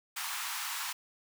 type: high-pass noise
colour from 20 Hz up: pink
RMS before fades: -37 dBFS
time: 0.16-0.93 s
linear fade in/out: 10 ms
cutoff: 870 Hz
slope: 48 dB/octave
effects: none

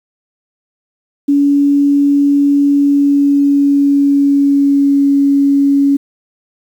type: tone with pitch glide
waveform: sine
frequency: 283.9 to 279.8 Hz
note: C#4 to C#4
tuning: +41 to +16 cents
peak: -7 dBFS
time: 1.28-5.97 s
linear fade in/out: 10 ms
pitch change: -25 cents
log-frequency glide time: 2.71-5.12 s
effects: 7-bit

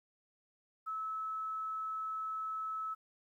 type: tone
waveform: sine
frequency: 1300 Hz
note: E6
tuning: 24 cents flat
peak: -36 dBFS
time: 0.86-2.95 s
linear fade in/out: 20 ms
effects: 12-bit

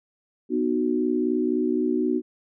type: chord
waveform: sine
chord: B major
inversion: none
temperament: equal with one note detuned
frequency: 246.9 / 306 / 370 Hz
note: B3 / D#4 / F#4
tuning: 0 / -29 / 0 cents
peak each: -25 dBFS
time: 0.49-2.22 s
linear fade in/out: 50 ms
effects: none

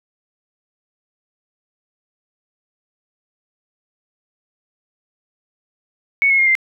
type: tone with pitch steps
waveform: sine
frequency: 2217 / 2174 / 2132 / 2090 Hz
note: C#7 / C#7 / C7 / C7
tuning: 0 / -34 / +32 / -2 cents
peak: -11 dBFS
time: 6.22-6.552 s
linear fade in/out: 0 ms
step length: 83 ms
effects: none

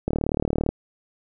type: click train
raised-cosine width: 2 ms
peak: -9 dBFS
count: 24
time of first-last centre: 0.08-0.69 s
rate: 37.7 Hz
effects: none

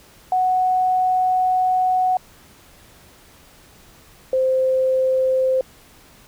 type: tone pair in turn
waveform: sine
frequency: 740 / 521 Hz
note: F#5 / C5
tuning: 0 / -7 cents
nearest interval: tritone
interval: 607 cents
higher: first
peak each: -15 dBFS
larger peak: neither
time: 0.32-2.17 / 4.33-5.61 s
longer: first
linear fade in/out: 2 ms
effects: pink hiss -49 dBFS RMS until 6.27 s

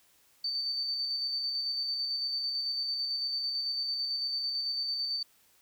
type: tone with tremolo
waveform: sine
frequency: 4568 Hz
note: D8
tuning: 49 cents flat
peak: -29 dBFS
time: 0.44-5.23 s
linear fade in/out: 5 ms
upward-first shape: square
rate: 9 Hz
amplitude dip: 25%
effects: white hiss -65 dBFS RMS until 5.61 s

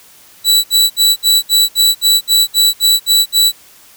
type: tone bursts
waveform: sawtooth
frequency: 3945 Hz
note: B7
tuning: 3 cents flat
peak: -4 dBFS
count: 12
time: 0.44-3.522 s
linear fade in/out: 50 ms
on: 200 ms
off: 62 ms
effects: white hiss -43 dBFS RMS until 3.96 s

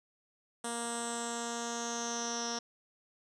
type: tone with low-pass filter sweep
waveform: 10% pulse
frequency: 234.7 Hz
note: A#3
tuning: 12 cents sharp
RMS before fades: -37 dBFS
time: 0.64-2.59 s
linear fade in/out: 5 ms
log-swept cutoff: 8900 to 5500 Hz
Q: 8.3
effects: none

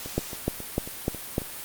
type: two click trains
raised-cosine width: 2 ms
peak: -10 / -23 dBFS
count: 5 / 6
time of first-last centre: 0.18-1.381 / 0.06-1.419 s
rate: 3.33 / 3.68 Hz
effects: white hiss -38 dBFS RMS until 1.64 s + Opus 48 kbps

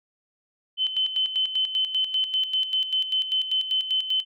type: tone with tremolo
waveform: sine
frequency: 3055 Hz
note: G7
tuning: 45 cents flat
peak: -20 dBFS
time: 0.77-4.25 s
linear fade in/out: 50 ms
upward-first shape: square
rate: 5.1 Hz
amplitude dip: 65%
effects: none

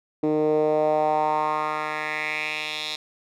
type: tone with band-pass filter sweep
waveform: 10% pulse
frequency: 153.2 Hz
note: D#3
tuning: 27 cents flat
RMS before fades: -24 dBFS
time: 0.23-2.96 s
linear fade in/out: 5 ms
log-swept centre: 350 to 3900 Hz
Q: 3.1
effects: none

